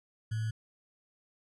sine tone with sample-and-hold, 110.5 Hz, A2, 8 cents sharp, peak -30 dBFS, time 0.31-0.51 s, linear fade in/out 10 ms, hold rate 1575 Hz, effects resampled to 24000 Hz

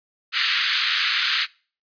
white band-pass noise, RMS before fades -22 dBFS, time 0.32-1.47 s, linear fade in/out 50 ms, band 1300 to 4500 Hz, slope 48 dB/octave, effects noise-tail reverb RT60 0.4 s tail -24 dB re dry + resampled to 11025 Hz

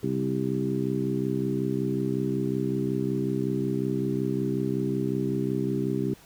harmonic tone with a mistuned harmonic, 65.41 Hz, C2, in tune, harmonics 2 / 3 / 4 / 5 / 6, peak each -31 / -31 / -31 / -31 / -31 dBFS, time 0.03-6.14 s, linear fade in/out 5 ms, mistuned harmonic 2, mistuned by +31 cents, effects pink hiss -53 dBFS RMS until 6.25 s

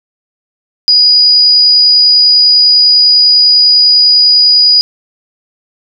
sine tone, 4915 Hz, D#8, 22 cents flat, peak -3 dBFS, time 0.88-4.81 s, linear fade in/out 0 ms, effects none

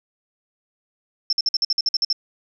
sine tone bursts, 5350 Hz, E8, 25 cents sharp, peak -16 dBFS, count 11, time 1.3-2.128 s, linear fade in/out 2 ms, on 28 ms, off 52 ms, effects none

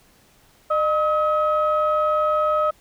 sine tone pair together, 609 / 1277.1 Hz, D#5 / D#6, -37 / +45 cents, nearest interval octave + minor second, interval 1282 cents, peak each -19 dBFS, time 0.7-2.71 s, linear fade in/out 10 ms, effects tanh soft clip ceiling -11 dBFS + pink hiss -56 dBFS RMS until 2.8 s

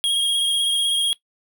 square tone with vibrato, 3265 Hz, G#7, 30 cents flat, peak -18 dBFS, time 0.04-1.13 s, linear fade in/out 0 ms, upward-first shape sine, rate 16 Hz, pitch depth 26 cents each way, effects noise-tail reverb RT60 0.1 s tail -19 dB re dry

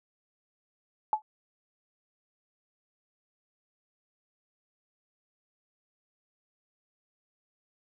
sine tone with exponential decay, 860 Hz, A5, 40 cents flat, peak -18 dBFS, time 1.13-1.22 s, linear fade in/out 1 ms, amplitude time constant 18 ms, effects none

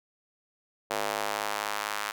square tone with high-pass filter sweep, 52.1 Hz, G#1, 6 cents sharp, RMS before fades -32 dBFS, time 0.9-2.12 s, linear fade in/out 10 ms, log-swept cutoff 590 to 1200 Hz, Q 1.3, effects none

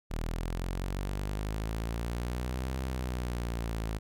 sawtooth linear two-way sweep, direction up then down, 38.89 to 65.41 to 53.6 Hz, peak -28 dBFS, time 0.1-3.99 s, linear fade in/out 20 ms, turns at 2.78 s, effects none

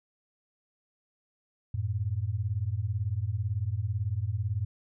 sine beating tone pair, 92.5 / 110.5 Hz, F#2 / A2, 0 / +8 cents, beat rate 18 Hz, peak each -31 / -30 dBFS, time 1.74-4.65 s, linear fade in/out 5 ms, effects none

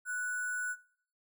sine tone with sample-and-hold, 1480 Hz, F#6, in tune, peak -33 dBFS, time 0.05-0.76 s, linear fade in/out 50 ms, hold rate 8820 Hz, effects noise-tail reverb RT60 0.6 s tail -20 dB re dry

